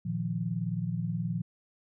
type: chord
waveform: sine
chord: Bb suspended fourth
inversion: none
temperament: equal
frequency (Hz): 116.54 / 155.56 / 174.61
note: Bb2 / Eb3 / F3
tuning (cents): 0 / 0 / 0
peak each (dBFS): -34 / -35 / -32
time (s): 0.05-1.42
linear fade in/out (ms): 10
effects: none